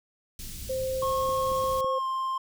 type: band-stop noise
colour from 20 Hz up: pink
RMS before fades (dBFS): -39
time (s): 0.39-1.81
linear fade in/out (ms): 2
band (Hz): 160 to 4200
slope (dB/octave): 12
type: tone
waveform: sine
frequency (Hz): 523.3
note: C5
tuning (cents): 0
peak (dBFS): -27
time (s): 0.69-1.99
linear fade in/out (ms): 10
type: tone with pitch glide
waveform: triangle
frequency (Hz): 1086 to 1053.9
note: C#6 to C6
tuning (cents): -36 to +12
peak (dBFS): -25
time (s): 1.02-2.38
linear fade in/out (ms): 5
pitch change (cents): -52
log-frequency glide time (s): 1.91-2.06
type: clicks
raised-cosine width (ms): 3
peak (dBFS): -30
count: 5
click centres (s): 1.029 / 1.291 / 1.518 / 1.64 / 1.845
effects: none